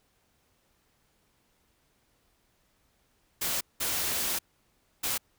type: noise bursts at uneven times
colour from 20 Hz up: white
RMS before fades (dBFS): -30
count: 3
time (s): 3.41-3.61 / 3.8-4.39 / 5.03-5.18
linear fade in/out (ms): 10
effects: pink hiss -70 dBFS RMS until 5.38 s